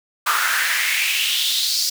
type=noise with high-pass filter sweep; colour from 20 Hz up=pink; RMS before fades=-20 dBFS; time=0.26-1.9 s; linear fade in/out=10 ms; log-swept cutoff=1200 to 5100 Hz; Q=4.4; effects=none